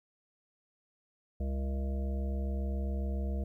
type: harmonic tone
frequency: 67.3 Hz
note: C2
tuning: 49 cents sharp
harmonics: 1 / 3 / 5 / 7 / 9 / 10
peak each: -31 / -40 / -48 / -47 / -48 / -51 dBFS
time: 1.4-3.44 s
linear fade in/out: 5 ms
effects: 12-bit